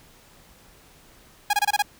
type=tone bursts; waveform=sawtooth; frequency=823 Hz; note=G#5; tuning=16 cents flat; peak=-14 dBFS; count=6; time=1.5-1.823 s; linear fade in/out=5 ms; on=33 ms; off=25 ms; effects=pink hiss -53 dBFS RMS until 1.99 s